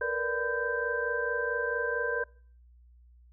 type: tone cluster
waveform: sine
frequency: 460.7 / 485.2 / 584 / 1008 / 1567 Hz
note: A#4 / B4 / D5 / B5 / G6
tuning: -20 / -31 / -10 / +35 / -1 cents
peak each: -34 / -34 / -37 / -39 / -31 dBFS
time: 0.01-2.24 s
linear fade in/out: 5 ms
effects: noise-tail reverb RT60 0.5 s tail -24 dB re dry + added 60 Hz sine -54 dBFS peak until 3.32 s